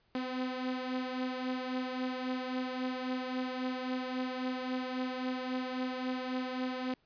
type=beating tone pair; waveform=sawtooth; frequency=254.4 / 258.1 Hz; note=C4 / C4; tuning=-48 / -23 cents; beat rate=3.7 Hz; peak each=-31 / -36 dBFS; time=0.15-6.94 s; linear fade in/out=2 ms; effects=pink hiss -72 dBFS RMS until 7.05 s + resampled to 11025 Hz